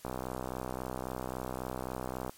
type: click train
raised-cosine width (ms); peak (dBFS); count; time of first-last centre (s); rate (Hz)
1; -22; 144; 0.05-2.295; 63.7
effects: white hiss -57 dBFS RMS until 2.37 s + MP3 64 kbps